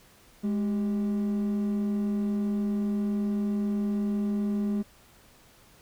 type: tone pair together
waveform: triangle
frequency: 207.7 / 391.6 Hz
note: G#3 / G4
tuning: 0 / -2 cents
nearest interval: major seventh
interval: 1098 cents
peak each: -22 / -34 dBFS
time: 0.43-4.83 s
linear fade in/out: 20 ms
effects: tanh soft clip ceiling -21 dBFS + pink hiss -57 dBFS RMS until 5.81 s